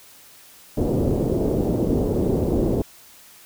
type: low-pass noise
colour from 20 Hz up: white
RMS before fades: -21 dBFS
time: 0.77-2.82 s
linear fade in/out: 5 ms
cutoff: 460 Hz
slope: 24 dB/octave
effects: white hiss -48 dBFS RMS until 3.45 s